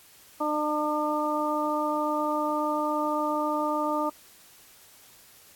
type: harmonic tone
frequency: 301.2 Hz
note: D4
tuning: 44 cents sharp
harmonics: 1 / 2 / 3 / 4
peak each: -30 / -30 / -30 / -30 dBFS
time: 0.4-4.1 s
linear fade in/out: 10 ms
effects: white hiss -54 dBFS RMS until 5.55 s + AAC 64 kbps